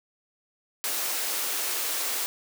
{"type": "high-pass noise", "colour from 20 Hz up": "white", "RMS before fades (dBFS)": -29, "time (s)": [0.84, 2.26], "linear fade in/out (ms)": 0, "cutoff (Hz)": 310, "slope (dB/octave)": 24, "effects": []}